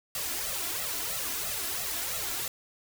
white noise with flanger, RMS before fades -33 dBFS, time 0.15-2.48 s, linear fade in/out 2 ms, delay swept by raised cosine 1.5 to 3 ms, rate 3 Hz, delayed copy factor +0.9, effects none

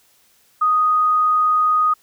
sine tone, 1244.5 Hz, D#6, in tune, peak -13 dBFS, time 0.61-1.94 s, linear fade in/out 10 ms, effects white hiss -57 dBFS RMS until 2.02 s

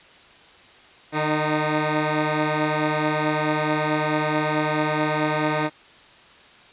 10% pulse tone pair together, 151.9 / 308.4 Hz, D#3 / D#4, -41 / -15 cents, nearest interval octave, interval 1226 cents, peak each -15 dBFS, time 1.12-5.7 s, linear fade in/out 50 ms, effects white hiss -49 dBFS RMS until 6.72 s + resampled to 8000 Hz

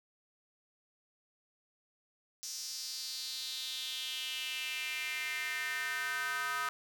square tone with high-pass filter sweep, 139.9 Hz, C#3, 16 cents sharp, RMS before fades -38 dBFS, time 2.43-6.69 s, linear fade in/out 0 ms, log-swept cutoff 5700 to 1300 Hz, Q 4, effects none

